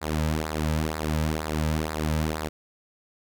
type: tone with flanger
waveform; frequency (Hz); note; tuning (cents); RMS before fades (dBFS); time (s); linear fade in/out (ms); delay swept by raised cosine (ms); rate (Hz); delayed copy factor
sawtooth; 77.78; D#2; 0; -27; 0.01-2.49; 20; 0.32 to 2.82; 2.1; -0.75
effects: none